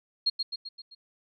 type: tone with echo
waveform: sine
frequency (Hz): 4273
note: C8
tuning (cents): +36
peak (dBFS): -21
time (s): 0.26-0.3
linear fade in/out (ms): 10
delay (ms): 130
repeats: 5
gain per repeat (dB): -5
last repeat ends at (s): 0.95
effects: none